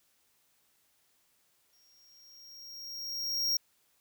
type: tone with exponential growth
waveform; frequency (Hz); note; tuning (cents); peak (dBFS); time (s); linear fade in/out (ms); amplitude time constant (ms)
square; 5588; F8; 0; -26; 1.73-3.57; 2; 400
effects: white hiss -71 dBFS RMS until 4 s